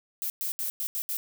violet noise bursts at uneven times, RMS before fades -31 dBFS, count 6, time 0.22-0.3 / 0.41-0.52 / 0.59-0.7 / 0.8-0.87 / 0.95-1.02 / 1.09-1.17 s, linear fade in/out 0 ms, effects none

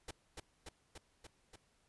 pink noise with echo, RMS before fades -45 dBFS, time 0.08-0.11 s, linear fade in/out 5 ms, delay 290 ms, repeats 5, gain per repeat -2 dB, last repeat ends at 1.56 s, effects pink hiss -74 dBFS RMS until 1.88 s + resampled to 24000 Hz

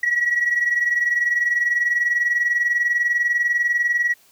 sine tone pair together, 1921 / 1941.1 Hz, B6 / B6, -48 / -30 cents, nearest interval unison, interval 18 cents, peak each -17 / -22 dBFS, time 0.03-4.14 s, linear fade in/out 5 ms, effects tanh soft clip ceiling -12 dBFS + white hiss -55 dBFS RMS until 4.31 s

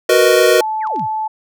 square chord, B major seventh, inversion second, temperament equal, 370 / 466.2 / 493.9 / 622.3 Hz, F#4 / A#4 / B4 / D#5, 0 / 0 / 0 / 0 cents, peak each -15 dBFS, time 0.09-0.61 s, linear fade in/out 5 ms
sine tone, 870 Hz, A5, 20 cents flat, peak -17 dBFS, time 0.6-1.28 s, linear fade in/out 10 ms
sine exponential sweep, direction down, 2564 to 84 Hz, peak -24 dBFS, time 0.8-1.08 s, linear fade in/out 50 ms
clicks, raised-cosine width 0.2 ms, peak -24 dBFS, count 3, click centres 0.872 / 0.961 / 0.995 s
effects none

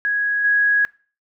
sine tone with level steps, 1661.2 Hz, G#6, in tune, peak -17 / -13 dBFS, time 0.05-0.85 s, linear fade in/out 0 ms, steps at 0.44 s, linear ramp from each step 10 ms, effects noise-tail reverb RT60 0.4 s tail -23 dB re dry

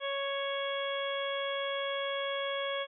harmonic tone, 554.4 Hz, C#5, in tune, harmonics 1 / 2 / 3 / 4 / 5 / 6, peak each -34 / -39 / -41 / -42 / -47 / -39 dBFS, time 0-2.87 s, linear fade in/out 50 ms, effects none

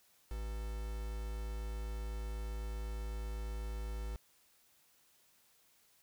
triangle tone with quantisation, 54 Hz, A1, 32 cents flat, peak -36 dBFS, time 0.31-4.16 s, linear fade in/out 0 ms, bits 8, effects white hiss -69 dBFS RMS until 6.02 s

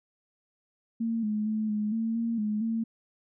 sine tone with pitch steps, 228.1 / 212.2 / 216.6 / 210.9 / 225.4 / 230.5 / 211.6 / 226.3 Hz, A#3 / G#3 / A3 / G#3 / A3 / A#3 / G#3 / A3, -37 / +38 / -27 / +27 / +42 / -19 / +33 / +49 cents, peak -26 dBFS, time 1-2.84 s, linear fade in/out 10 ms, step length 230 ms, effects none

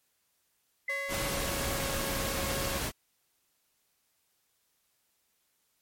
sine tone with exponential decay, 2033 Hz, B6, 50 cents sharp, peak -29 dBFS, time 0.88-1.94 s, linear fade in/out 5 ms, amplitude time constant 230 ms
sawtooth tone with pitch glide, 554.4 to 547.1 Hz, C#5 to C#5, 0 to -23 cents, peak -33 dBFS, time 0.89-2.79 s, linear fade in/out 10 ms, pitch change -23 cents, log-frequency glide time 1.71-1.8 s
pink noise, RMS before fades -33 dBFS, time 1.08-2.92 s, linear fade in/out 50 ms
effects white hiss -74 dBFS RMS until 5.81 s + MP3 64 kbps

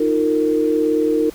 sine chord, Eb suspended second, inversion none, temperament equal with one note detuned, 311.1 / 349.2 / 458.4 Hz, Eb4 / F4 / Bb4, 0 / 0 / -29 cents, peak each -18 / -23 / -17 dBFS, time 0-1.3 s, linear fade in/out 5 ms, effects pink hiss -42 dBFS RMS until 1.34 s

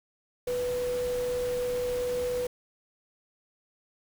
sine tone in noise, 493.9 Hz, B4, in tune, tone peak -27 dBFS, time 0.47-2.47 s, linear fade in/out 5 ms, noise pink, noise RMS -41 dBFS, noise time 0.47-2.47 s, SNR +11 dB, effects none

